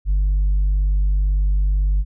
sine tone with tanh clipping, 49 Hz, G1, in tune, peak -15 dBFS, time 0.05-2.05 s, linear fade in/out 50 ms, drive 1 dB, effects none

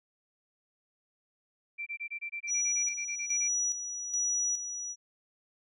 sine tone bursts, 2349 Hz, D7, in tune, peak -34 dBFS, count 16, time 1.78-3.485 s, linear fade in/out 20 ms, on 85 ms, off 23 ms
sine tone with tremolo, 5850 Hz, F#8, 21 cents flat, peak -27 dBFS, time 2.47-4.96 s, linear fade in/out 50 ms, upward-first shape square, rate 1.2 Hz, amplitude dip 60%
effects none

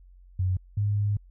sine tone pair in turn, 92.5 / 102.93 Hz, F#2 / G#2, 0 / -15 cents, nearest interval major second, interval 185 cents, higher second, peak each -22 dBFS, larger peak neither, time 0.39-0.57 / 0.77-1.17 s, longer second, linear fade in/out 5 ms, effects added 45 Hz sine -49 dBFS peak until 1.3 s

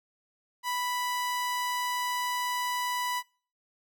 sawtooth tone, 987.8 Hz, B5, in tune, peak -25 dBFS, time 0.63-3.23 s, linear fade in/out 50 ms, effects noise-tail reverb RT60 0.4 s tail -24 dB re dry

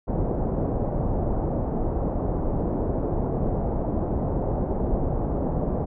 pink low-pass noise, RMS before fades -25 dBFS, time 0.07-5.86 s, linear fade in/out 20 ms, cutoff 750 Hz, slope 24 dB/octave, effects none

